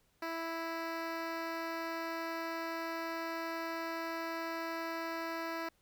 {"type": "tone with notch filter", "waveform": "10% pulse", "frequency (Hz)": 329.6, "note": "E4", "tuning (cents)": 0, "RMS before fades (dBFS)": -39, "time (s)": [0.22, 5.69], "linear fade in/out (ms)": 5, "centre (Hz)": 9100, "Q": 0.52, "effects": ["pink hiss -73 dBFS RMS until 5.81 s"]}